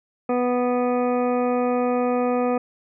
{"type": "harmonic tone", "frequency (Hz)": 246.9, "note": "B3", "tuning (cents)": 0, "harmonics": [1, 2, 3, 4, 5, 7, 8, 9, 10], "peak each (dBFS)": [-23, -22, -27, -37, -31, -45, -46, -46, -41], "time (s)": [0.29, 2.58], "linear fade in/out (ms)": 5, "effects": []}